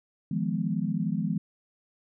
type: chord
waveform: sine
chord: F half-diminished seventh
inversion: third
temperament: equal with one note detuned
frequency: 157.64 / 174.61 / 207.7 / 246.9 Hz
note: Eb3 / F3 / Ab3 / Cb4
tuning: +23 / 0 / 0 / 0 cents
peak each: -32 / -30 / -30 / -34 dBFS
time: 0.31-1.38 s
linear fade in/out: 5 ms
effects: none